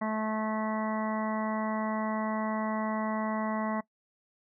harmonic tone, 217.2 Hz, A3, 22 cents flat, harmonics 1 / 2 / 3 / 4 / 5 / 6 / 7 / 8 / 9, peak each -31 / -45 / -35 / -38 / -37 / -49 / -49 / -51 / -42 dBFS, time 0.01-3.81 s, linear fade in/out 10 ms, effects noise-tail reverb RT60 0.1 s tail -21 dB re dry

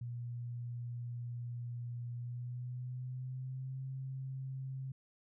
sine tone with pitch glide, 120.2 to 132.6 Hz, B2 to C3, -46 to +23 cents, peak -39 dBFS, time 0.01-4.92 s, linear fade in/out 5 ms, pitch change +169 cents, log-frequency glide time 2.13-3.84 s, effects none

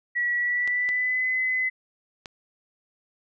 sine tone with pitch glide, 1933 to 2026 Hz, B6 to B6, -38 to +44 cents, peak -22 dBFS, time 0.15-1.7 s, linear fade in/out 20 ms, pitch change +82 cents, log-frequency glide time 0.36-1.28 s
clicks, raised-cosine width 0.2 ms, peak -20 dBFS, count 3, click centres 0.676 / 0.89 / 2.258 s
effects none

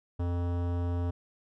sine tone with hard clipping, 87.31 Hz, F2, in tune, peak -30 dBFS, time 0.19-1.11 s, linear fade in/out 10 ms, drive 18 dB, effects none

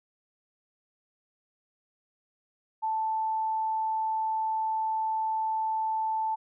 sine tone, 880 Hz, A5, in tune, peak -26 dBFS, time 2.82-6.36 s, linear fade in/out 20 ms, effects none

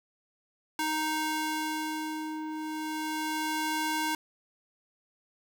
sawtooth ring-modulated tone, 622.3 Hz, D#5, in tune, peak -23 dBFS, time 0.79-4.15 s, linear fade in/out 2 ms, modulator 311 Hz, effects none

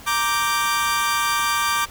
sawtooth chord, G minor, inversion first, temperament equal, 932.3 / 1174.7 / 1568 Hz, Bb5 / D6 / G6, 0 / 0 / 0 cents, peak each -23 / -17 / -22 dBFS, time 0.06-1.86 s, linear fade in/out 20 ms, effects pink hiss -42 dBFS RMS until 1.9 s

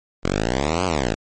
5% pulse exponential two-way sweep, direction up then down, 42.57 to 94.9 to 50.1 Hz, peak -8 dBFS, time 0.23-1.15 s, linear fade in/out 20 ms, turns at 0.85 s, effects MP3 32 kbps

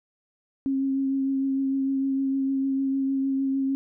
sine tone with vibrato, 270.1 Hz, C#4, 45 cents flat, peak -22 dBFS, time 0.66-3.75 s, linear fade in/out 0 ms, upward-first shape triangle, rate 6.6 Hz, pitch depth 18 cents each way, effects none

